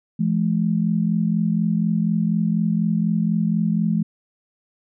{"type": "tone pair together", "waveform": "sine", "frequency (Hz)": [169.5, 213.6], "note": ["E3", "G#3"], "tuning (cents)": [49, 49], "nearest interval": "major third", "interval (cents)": 400, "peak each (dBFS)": -20, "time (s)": [0.19, 4.03], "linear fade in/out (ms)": 10, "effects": []}